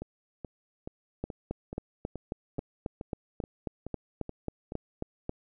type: two click trains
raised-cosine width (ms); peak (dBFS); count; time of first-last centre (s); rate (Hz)
2; -24 / -19; 12 / 16; 0.02-4.721 / 1.24-5.294; 2.34 / 3.7
effects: none